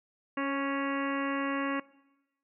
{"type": "harmonic tone with a mistuned harmonic", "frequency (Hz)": 277.2, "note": "C#4", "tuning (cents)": 0, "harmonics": [1, 2, 3, 4, 5, 6, 7, 8, 9, 10], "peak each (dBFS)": [-32, -37, -45, -35, -44, -40, -41, -45, -50, -44], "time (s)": [0.37, 1.8], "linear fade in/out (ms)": 5, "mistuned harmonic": 2, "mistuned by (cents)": -20, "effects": ["noise-tail reverb RT60 1.0 s tail -21 dB re dry"]}